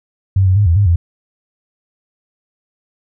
sine tone with pitch steps, 96.2 / 93.2 / 103.2 / 83.7 / 101.7 / 85.3 Hz, G2 / F#2 / G#2 / E2 / G#2 / F2, -32 / +13 / -10 / +27 / -36 / -40 cents, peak -8 dBFS, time 0.36-0.96 s, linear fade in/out 5 ms, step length 100 ms, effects none

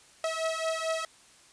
sawtooth beating tone pair, 644 / 648.5 Hz, E5 / E5, -41 / -28 cents, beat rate 4.5 Hz, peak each -28 dBFS, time 0.24-1.05 s, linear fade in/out 2 ms, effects white hiss -57 dBFS RMS until 1.52 s + resampled to 22050 Hz

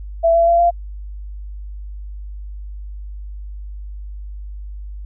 sine tone with pitch steps, 666 / 674.1 / 682.4 / 690.7 Hz, E5 / E5 / F5 / F5, +18 / +39 / -40 / -19 cents, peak -10 dBFS, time 0.23-0.71 s, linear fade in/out 20 ms, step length 120 ms, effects added 50 Hz sine -28 dBFS peak until 5.05 s

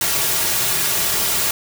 white noise with comb filter, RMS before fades -19 dBFS, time 0.01-1.51 s, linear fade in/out 2 ms, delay 3.9 ms, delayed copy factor -0.55, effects none

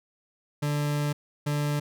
40% pulse tone pair in turn, 146.83 / 146.83 Hz, D3 / D3, 0 / 0 cents, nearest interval unison, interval 0 cents, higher neither, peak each -24 dBFS, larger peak neither, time 0.62-1.13 / 1.46-1.8 s, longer first, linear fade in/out 10 ms, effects none

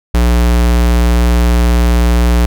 square tone, 59.5 Hz, A#1, 36 cents sharp, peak -8 dBFS, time 0.14-2.46 s, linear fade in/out 5 ms, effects none

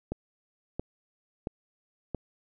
click train, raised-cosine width 2 ms, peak -18 dBFS, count 4, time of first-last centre 0.12-2.147 s, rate 1.48 Hz, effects none

